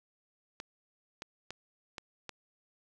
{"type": "clicks", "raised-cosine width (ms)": 0.2, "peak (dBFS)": -23, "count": 5, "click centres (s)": [0.601, 1.221, 1.506, 1.982, 2.293], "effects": []}